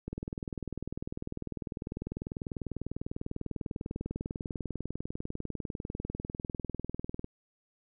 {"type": "click train", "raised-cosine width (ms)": 3, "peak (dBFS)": -23, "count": 145, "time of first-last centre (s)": [0.08, 7.244], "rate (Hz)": 20.1, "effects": []}